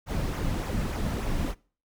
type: noise with flanger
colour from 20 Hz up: brown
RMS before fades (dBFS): -29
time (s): 0.06-1.55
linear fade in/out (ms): 50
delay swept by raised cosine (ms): 0.22 to 2.72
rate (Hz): 3.4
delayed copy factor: -0.5
effects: noise-tail reverb RT60 0.4 s tail -23 dB re dry